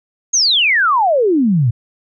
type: exponential sweep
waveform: sine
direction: down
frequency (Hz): 6700 to 108.8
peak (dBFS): -10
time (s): 0.33-1.71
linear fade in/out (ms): 10
effects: none